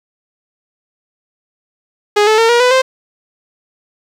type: tone with pitch steps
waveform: sawtooth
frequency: 415.3 / 434.7 / 455 / 476.2 / 498.5 / 521.7 Hz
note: G#4 / A4 / A#4 / A#4 / B4 / C5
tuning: 0 / -21 / -42 / +37 / +16 / -5 cents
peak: -4 dBFS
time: 2.16-2.82 s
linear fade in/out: 10 ms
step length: 110 ms
effects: low-pass 6000 Hz 12 dB/octave + 7-bit